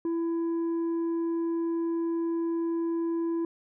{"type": "tone with tanh clipping", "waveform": "sine", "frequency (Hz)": 333.7, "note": "E4", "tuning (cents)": 21, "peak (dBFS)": -27, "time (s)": [0.05, 3.45], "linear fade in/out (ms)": 2, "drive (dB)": 4, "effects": []}